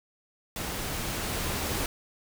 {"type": "noise with level ramp", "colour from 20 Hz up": "pink", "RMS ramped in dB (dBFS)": [-34, -30], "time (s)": [0.56, 1.86], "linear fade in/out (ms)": 2, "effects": []}